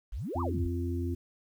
sine exponential two-way sweep, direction up then down, 39 to 1244.5 to 39 Hz, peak -33 dBFS, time 0.12-0.68 s, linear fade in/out 10 ms, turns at 0.41 s
harmonic tone, 86.5 Hz, F2, 16 cents flat, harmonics 1 / 3 / 4, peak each -31 / -36 / -37 dBFS, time 0.35-1.15 s, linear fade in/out 10 ms
effects 10-bit

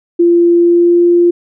sine tone with pitch glide, 343.9 to 347.3 Hz, F4 to F4, -27 to -10 cents, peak -5 dBFS, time 0.19-1.31 s, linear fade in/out 10 ms, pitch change +17 cents, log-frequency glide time 0.56-1.03 s, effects none

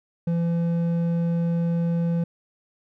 sine tone with hard clipping, 169.2 Hz, E3, 45 cents sharp, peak -22 dBFS, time 0.27-2.24 s, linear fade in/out 5 ms, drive 6 dB, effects none

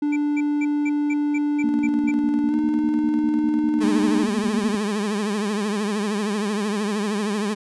triangle tone with pitch glide, 293.7 to 303.2 Hz, D4 to D#4, 0 to -45 cents, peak -17 dBFS, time 0.02-4.24 s, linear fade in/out 5 ms, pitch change +55 cents, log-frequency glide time 2.48-2.55 s
triangle tone bursts, 2335 Hz, D7, 11 cents flat, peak -26 dBFS, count 9, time 0.12-2.116 s, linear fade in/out 10 ms, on 44 ms, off 200 ms
sine tone with tremolo, 232.5 Hz, A#3, 4 cents flat, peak -21 dBFS, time 1.64-4.75 s, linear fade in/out 2 ms, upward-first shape square, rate 10 Hz, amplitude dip 60%
30% pulse tone with vibrato, 208 Hz, G#3, 3 cents sharp, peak -19 dBFS, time 3.8-7.55 s, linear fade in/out 20 ms, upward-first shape triangle, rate 13 Hz, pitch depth 110 cents each way
effects resampled to 24000 Hz

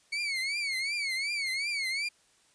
30% pulse tone with vibrato, 2221 Hz, C#7, 3 cents sharp, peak -27 dBFS, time 0.12-2.09 s, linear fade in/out 10 ms, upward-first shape triangle, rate 2.7 Hz, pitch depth 150 cents each way, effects white hiss -65 dBFS RMS until 2.54 s + resampled to 22050 Hz

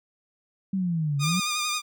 sine exponential two-way sweep, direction down then up, 196.9 to 138.59 to 192.5 Hz, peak -23 dBFS, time 0.73-1.4 s, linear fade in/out 5 ms, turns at 1.19 s
10% pulse tone with vibrato, 1216 Hz, D#6, 40 cents flat, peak -17 dBFS, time 1.19-1.82 s, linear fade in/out 50 ms, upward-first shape triangle, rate 11 Hz, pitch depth 40 cents each way
effects none

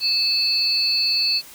sine tone cluster, 2618 / 4229 / 4491 Hz, E7 / C8 / C#8, -13 / +18 / +22 cents, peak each -27 / -23 / -19 dBFS, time 0-1.42 s, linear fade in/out 50 ms, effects white hiss -43 dBFS RMS until 1.54 s

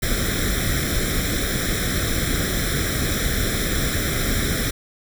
pink noise with comb filter, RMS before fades -22 dBFS, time 0.02-4.71 s, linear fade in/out 10 ms, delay 0.54 ms, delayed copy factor +0.95, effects none

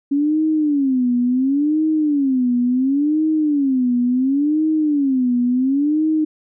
sine tone with vibrato, 276.5 Hz, C#4, 4 cents flat, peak -14 dBFS, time 0.11-6.25 s, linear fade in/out 10 ms, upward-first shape sine, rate 0.71 Hz, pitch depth 220 cents each way, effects none

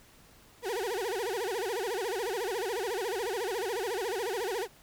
35% pulse tone with vibrato, 423 Hz, G#4, 32 cents sharp, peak -29 dBFS, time 0.62-4.68 s, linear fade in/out 50 ms, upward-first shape sine, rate 14 Hz, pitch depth 260 cents each way, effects pink hiss -58 dBFS RMS until 4.82 s

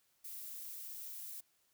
violet noise with amplitude modulation, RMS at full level -45 dBFS, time 0.24-1.41 s, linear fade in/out 10 ms, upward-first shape sine, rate 299 Hz, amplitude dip 40%, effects white hiss -75 dBFS RMS until 1.73 s

